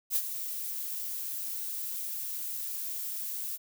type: noise with ADSR envelope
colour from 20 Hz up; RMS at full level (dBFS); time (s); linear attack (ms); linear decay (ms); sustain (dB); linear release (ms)
violet; -26; 0.1-3.58; 60; 51; -10; 33
effects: none